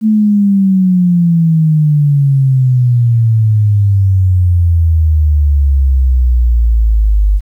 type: exponential sweep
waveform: sine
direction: down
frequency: 220 to 49 Hz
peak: -6 dBFS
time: 0.01-7.41 s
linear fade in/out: 50 ms
effects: 8-bit